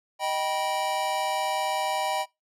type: chord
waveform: square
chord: Eb augmented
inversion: none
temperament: just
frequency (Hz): 622.3 / 777.8 / 972.3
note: Eb5 / G5 / B5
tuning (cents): 0 / -14 / -27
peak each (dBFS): -32 / -29 / -31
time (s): 0.19-2.26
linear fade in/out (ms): 50
effects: noise-tail reverb RT60 0.2 s tail -23 dB re dry + low-pass 12000 Hz 12 dB/octave